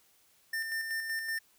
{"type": "tone with tremolo", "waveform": "square", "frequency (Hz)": 1800, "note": "A6", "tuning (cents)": 39, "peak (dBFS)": -32, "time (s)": [0.53, 1.39], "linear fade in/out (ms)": 5, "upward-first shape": "square", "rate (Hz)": 5.3, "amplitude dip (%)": 40, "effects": ["white hiss -66 dBFS RMS until 1.58 s"]}